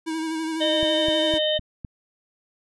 square tone with vibrato, 320.3 Hz, E4, 50 cents flat, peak -26 dBFS, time 0.06-1.39 s, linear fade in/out 20 ms, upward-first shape sine, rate 12 Hz, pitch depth 31 cents each way
harmonic tone, 613 Hz, D#5, 26 cents flat, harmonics 1 / 3 / 5 / 6, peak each -22 / -34 / -25 / -28 dBFS, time 0.6-1.59 s, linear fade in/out 20 ms
click train, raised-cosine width 5 ms, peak -22 dBFS, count 5, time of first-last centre 0.83-1.848 s, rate 3.93 Hz
effects resampled to 24000 Hz

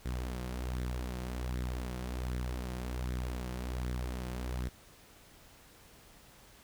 sawtooth tone with flanger, 62 Hz, B1, 7 cents sharp, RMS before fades -37 dBFS, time 0.05-4.69 s, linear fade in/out 10 ms, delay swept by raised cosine 0.52 to 5.72 ms, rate 1.3 Hz, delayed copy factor +0.5, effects pink hiss -58 dBFS RMS until 6.63 s

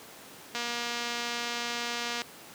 click train, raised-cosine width 0.2 ms, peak -16 dBFS, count 398, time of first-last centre 0.55-2.218 s, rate 238 Hz, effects pink hiss -48 dBFS RMS until 2.54 s + high-pass 200 Hz 12 dB/octave

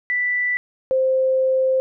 sine tone pair in turn, 1975.5 / 523.2 Hz, B6 / C5, 0 / 0 cents, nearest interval octave + major seventh, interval 2300 cents, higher first, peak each -18 / -15 dBFS, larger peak second, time 0.1-0.57 / 0.91-1.8 s, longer second, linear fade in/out 0 ms, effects none

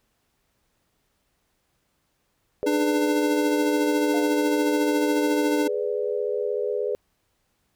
sine chord, G# diminished, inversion none, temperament equal with one note detuned, 417.5 / 493.9 / 587.3 Hz, G#4 / B4 / D5, +9 / 0 / 0 cents, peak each -26 / -27 / -32 dBFS, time 2.63-6.95 s, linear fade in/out 0 ms
square tone with tremolo, 298.8 Hz, D4, 30 cents sharp, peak -21 dBFS, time 2.66-5.68 s, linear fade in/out 10 ms, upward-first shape sine, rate 14 Hz, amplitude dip 35%
triangle tone with exponential decay, 698.5 Hz, F5, in tune, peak -26 dBFS, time 4.14-4.46 s, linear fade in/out 1 ms, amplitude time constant 69 ms
effects pink hiss -71 dBFS RMS until 7.75 s

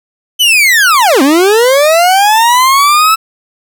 40% pulse linear two-way sweep, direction down then up, 3074 to 257.5 to 1321 Hz, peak -4 dBFS, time 0.39-3.16 s, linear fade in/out 20 ms, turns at 1.22 s, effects none

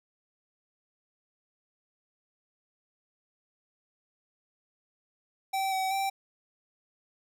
square tone with pitch steps, 773 / 760 / 780 Hz, G5 / F#5 / G5, -24 / +46 / -9 cents, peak -28 dBFS, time 5.53-6.1 s, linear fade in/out 10 ms, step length 190 ms, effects none

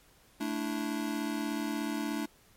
square chord, A suspended fourth, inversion none, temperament just, 220 / 293.3 / 330 Hz, A3 / D4 / E4, 0 / -2 / +2 cents, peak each -37 / -35 / -39 dBFS, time 0.4-2.26 s, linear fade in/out 10 ms, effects pink hiss -62 dBFS RMS until 2.56 s + MP3 64 kbps

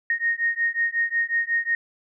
sine beating tone pair, 1855 / 1860.5 Hz, A#6 / A#6, -9 / -4 cents, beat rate 5.5 Hz, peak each -24 dBFS, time 0.1-1.75 s, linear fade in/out 2 ms, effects none

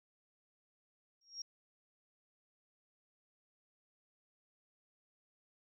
sine tone with exponential growth, 5588 Hz, F8, in tune, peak -37 dBFS, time 1.21-1.42 s, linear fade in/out 5 ms, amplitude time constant 45 ms, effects tanh soft clip ceiling -33 dBFS

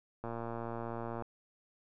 click train, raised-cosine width 1 ms, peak -26 dBFS, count 115, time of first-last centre 0.24-1.223 s, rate 116 Hz, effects none

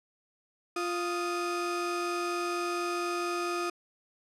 35% pulse tone pair together, 349.1 / 1244 Hz, F4 / D#6, -1 / -1 cents, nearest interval octave + minor seventh, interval 2200 cents, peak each -30 / -32 dBFS, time 0.76-3.7 s, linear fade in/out 5 ms, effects low-pass 9000 Hz 12 dB/octave

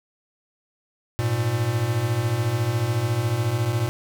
square beating tone pair, 104.9 / 118.9 Hz, G#2 / A#2, +18 / +35 cents, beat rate 14 Hz, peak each -27 / -23 dBFS, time 1.19-3.89 s, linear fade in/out 0 ms, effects none

